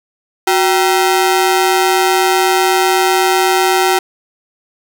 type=ring-modulated tone; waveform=sawtooth; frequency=572 Hz; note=D5; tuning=46 cents flat; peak=-3 dBFS; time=0.47-3.99 s; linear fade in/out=5 ms; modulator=204 Hz; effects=none